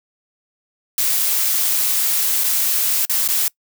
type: noise with dropouts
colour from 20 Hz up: blue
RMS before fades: -18 dBFS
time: 0.98-3.48 s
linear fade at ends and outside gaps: 1 ms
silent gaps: 2.437-2.441 / 3.052-3.096 / 3.277-3.287 s
effects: noise-tail reverb RT60 0.1 s tail -24 dB re dry